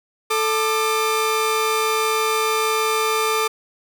sawtooth tone pair together, 440 / 1193.8 Hz, A4 / D6, 0 / +28 cents, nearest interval octave + perfect fourth, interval 1728 cents, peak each -17 dBFS, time 0.3-3.48 s, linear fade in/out 10 ms, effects none

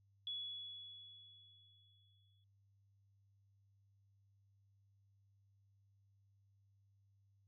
sine tone with exponential decay, 3388 Hz, G#7, 34 cents sharp, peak -40 dBFS, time 0.27-2.44 s, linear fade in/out 1 ms, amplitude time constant 470 ms, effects added 99 Hz sine -70 dBFS peak until 7.47 s

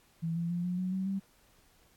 sine tone with pitch steps, 164.81 / 169.44 / 174.21 / 179.1 / 184.14 / 189.32 / 194.64 Hz, E3 / E3 / F3 / F3 / F#3 / F#3 / G3, 0 / +48 / -4 / +44 / -8 / +40 / -12 cents, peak -30 dBFS, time 0.22-1.2 s, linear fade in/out 20 ms, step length 140 ms, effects pink hiss -65 dBFS RMS until 1.96 s + AAC 64 kbps

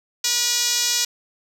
5% pulse tone with band-pass filter, 482.6 Hz, B4, 40 cents flat, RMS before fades -21 dBFS, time 0.24-1.05 s, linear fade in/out 5 ms, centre 7000 Hz, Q 1.3, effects none

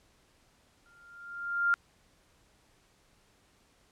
sine tone with exponential growth, 1396.9 Hz, F6, in tune, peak -21 dBFS, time 0.86-1.74 s, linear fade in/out 0 ms, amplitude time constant 190 ms, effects pink hiss -66 dBFS RMS until 3.91 s + low-pass 10000 Hz 12 dB/octave

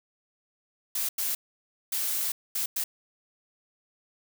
blue noise bursts at uneven times, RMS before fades -29 dBFS, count 5, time 0.95-1.09 / 1.18-1.35 / 1.92-2.32 / 2.55-2.66 / 2.76-2.84 s, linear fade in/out 5 ms, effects none

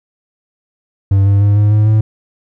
triangle tone with pitch steps, 98 / 100 / 102.04 / 104.13 / 106.25 / 108.42 Hz, G2 / G2 / G#2 / G#2 / G#2 / A2, 0 / +35 / -30 / +5 / +40 / -25 cents, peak -5 dBFS, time 1.11-2.01 s, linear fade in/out 5 ms, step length 150 ms, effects none

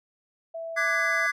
sine tone, 659.3 Hz, E5, in tune, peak -32 dBFS, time 0.54-1.27 s, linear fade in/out 10 ms
triangle chord, G# half-diminished seventh, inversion second, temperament equal with one note detuned, 1174.7 / 1480 / 1661.2 / 2023 Hz, D6 / F#6 / G#6 / B6, 0 / 0 / 0 / +41 cents, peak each -29 / -29 / -25 / -25 dBFS, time 0.76-1.32 s, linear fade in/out 20 ms
effects none

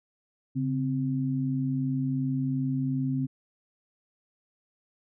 sine tone pair together, 138.59 / 261.3 Hz, C#3 / C4, 0 / -2 cents, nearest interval major seventh, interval 1098 cents, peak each -28 dBFS, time 0.55-3.27 s, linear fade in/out 20 ms, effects none

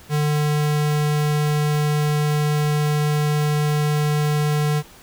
square tone, 149.4 Hz, D3, 30 cents sharp, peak -18 dBFS, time 0.09-4.83 s, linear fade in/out 50 ms, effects pink hiss -46 dBFS RMS until 5.02 s

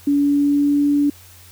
sine tone with pitch glide, 285.4 to 288.4 Hz, D4 to D4, -49 to -31 cents, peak -13 dBFS, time 0.07-1.1 s, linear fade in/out 5 ms, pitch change +18 cents, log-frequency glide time 0.17-0.88 s, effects added 90 Hz sine -46 dBFS peak until 1.51 s + white hiss -46 dBFS RMS until 1.51 s

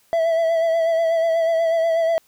triangle tone with vibrato, 659.3 Hz, E5, in tune, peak -14 dBFS, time 0.13-2.18 s, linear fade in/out 0 ms, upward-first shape sine, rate 8.2 Hz, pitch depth 32 cents each way, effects white hiss -59 dBFS RMS until 2.27 s

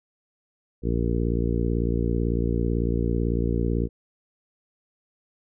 harmonic tone, 58 Hz, A#1, 8 cents flat, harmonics 1 / 2 / 3 / 4 / 5 / 6 / 7 / 8, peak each -25 / -28 / -30 / -31 / -32 / -33 / -33 / -34 dBFS, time 0.82-3.89 s, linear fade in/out 50 ms, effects none

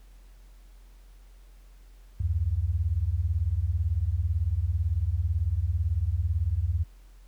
sine beating tone pair, 72.5 / 90.5 Hz, D2 / F#2, -22 / -38 cents, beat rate 18 Hz, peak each -27 / -26 dBFS, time 2.2-6.84 s, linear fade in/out 5 ms, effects added 44 Hz sine -48 dBFS peak until 7.27 s + pink hiss -64 dBFS RMS until 7.27 s

